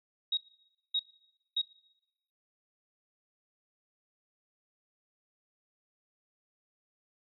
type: tone bursts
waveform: sine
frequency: 3786 Hz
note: A#7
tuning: 26 cents sharp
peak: -27 dBFS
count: 3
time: 0.32-1.616 s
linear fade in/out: 5 ms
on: 52 ms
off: 570 ms
effects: noise-tail reverb RT60 0.9 s tail -20 dB re dry